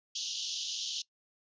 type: band-pass noise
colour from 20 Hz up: pink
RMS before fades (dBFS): -37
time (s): 0.15-1.02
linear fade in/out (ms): 5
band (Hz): 2900 to 6700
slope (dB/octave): 96
effects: noise-tail reverb RT60 0.1 s tail -21 dB re dry + resampled to 16000 Hz